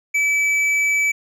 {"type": "tone with hard clipping", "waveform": "sine", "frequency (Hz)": 2301, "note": "D7", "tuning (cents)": -36, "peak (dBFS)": -17, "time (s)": [0.14, 1.12], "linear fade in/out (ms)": 10, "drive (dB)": 6, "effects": []}